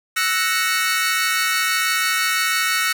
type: chord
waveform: sawtooth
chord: F# dominant seventh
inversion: third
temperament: equal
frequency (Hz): 1318.5 / 1480 / 1864.7 / 2217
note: E6 / F#6 / A#6 / C#7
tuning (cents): 0 / 0 / 0 / 0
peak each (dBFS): -20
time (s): 0.16-2.93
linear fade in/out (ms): 10
effects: none

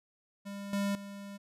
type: tone with level steps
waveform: square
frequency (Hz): 200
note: G3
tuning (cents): +35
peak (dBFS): -40 / -30 / -43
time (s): 0.45-1.38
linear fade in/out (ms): 20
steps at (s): 0.73 / 0.95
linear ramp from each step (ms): 2
effects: resampled to 32000 Hz

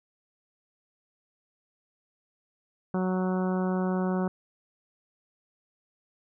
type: harmonic tone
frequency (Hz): 185.1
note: F#3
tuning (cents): +1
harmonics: 1 / 2 / 3 / 4 / 5 / 6 / 7 / 8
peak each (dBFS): -26 / -32 / -36 / -38 / -40 / -42 / -43 / -44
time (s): 2.94-4.28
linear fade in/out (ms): 2
effects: none

